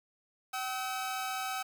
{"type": "tone pair together", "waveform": "sawtooth", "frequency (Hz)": [764.1, 1285], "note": ["G5", "E6"], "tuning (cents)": [-44, -45], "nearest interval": "major sixth", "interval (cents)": 899, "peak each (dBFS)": [-32, -34], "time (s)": [0.53, 1.63], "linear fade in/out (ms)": 10, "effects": ["9-bit"]}